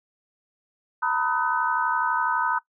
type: tone cluster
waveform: sine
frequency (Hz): 916 / 988 / 1262 / 1507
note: A#5 / B5 / D#6 / F#6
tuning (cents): -31 / 0 / +24 / +31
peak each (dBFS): -27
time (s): 1.02-2.59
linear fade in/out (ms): 10
effects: noise-tail reverb RT60 0.1 s tail -20 dB re dry